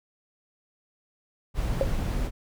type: noise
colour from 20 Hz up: brown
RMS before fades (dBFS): -27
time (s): 1.54-2.31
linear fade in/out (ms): 50
type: tone with exponential decay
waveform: sine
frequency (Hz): 541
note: C#5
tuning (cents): -42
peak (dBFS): -16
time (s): 1.81-1.88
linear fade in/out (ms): 1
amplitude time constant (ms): 15
effects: none